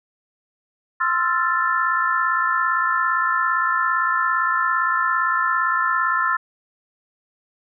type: chord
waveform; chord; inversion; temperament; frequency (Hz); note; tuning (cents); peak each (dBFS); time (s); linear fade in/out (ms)
sine; F major seventh; second; equal with one note detuned; 1046.5 / 1318.5 / 1376.1 / 1760; C6 / E6 / F6 / A6; 0 / 0 / -26 / 0; -23; 1-6.37; 10
effects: none

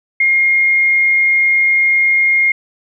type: tone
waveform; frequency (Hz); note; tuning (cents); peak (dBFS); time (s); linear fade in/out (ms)
sine; 2134; C7; +34; -9; 0.2-2.52; 5
effects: none

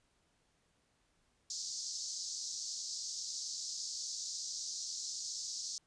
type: band-pass noise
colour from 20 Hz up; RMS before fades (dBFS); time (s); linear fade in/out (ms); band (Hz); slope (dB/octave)
white; -42; 1.5-5.78; 2; 4400 to 6900; 48
effects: pink hiss -75 dBFS RMS until 5.86 s + resampled to 22050 Hz

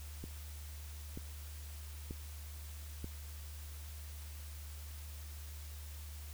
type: click train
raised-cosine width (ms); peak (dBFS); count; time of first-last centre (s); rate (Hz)
3; -30; 4; 0.24-3.044; 1.07
effects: added 74 Hz sine -45 dBFS peak until 6.33 s + white hiss -55 dBFS RMS until 6.33 s

